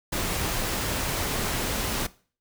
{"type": "noise", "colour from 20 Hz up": "pink", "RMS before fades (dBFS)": -28, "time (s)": [0.12, 2.07], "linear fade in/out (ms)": 10, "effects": ["noise-tail reverb RT60 0.4 s tail -19 dB re dry"]}